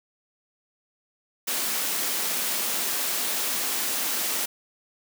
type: high-pass noise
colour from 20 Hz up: white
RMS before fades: -27 dBFS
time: 1.47-4.46 s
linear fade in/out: 10 ms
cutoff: 180 Hz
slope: 48 dB/octave
effects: none